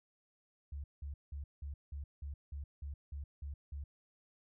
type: tone bursts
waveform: sine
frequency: 71.2 Hz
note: C#2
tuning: 47 cents sharp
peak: -40 dBFS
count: 11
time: 0.72-3.84 s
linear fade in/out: 5 ms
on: 120 ms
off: 180 ms
effects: none